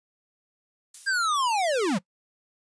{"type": "noise with exponential decay", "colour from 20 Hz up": "violet", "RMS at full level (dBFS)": -36, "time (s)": [0.94, 1.73], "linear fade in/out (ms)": 5, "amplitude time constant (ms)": 170}
{"type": "linear sweep", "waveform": "square", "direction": "down", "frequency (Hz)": [1625, 155.1], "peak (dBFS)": -23, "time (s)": [1.06, 1.99], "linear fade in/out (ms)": 20}
{"effects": ["noise-tail reverb RT60 0.1 s tail -22 dB re dry", "resampled to 22050 Hz"]}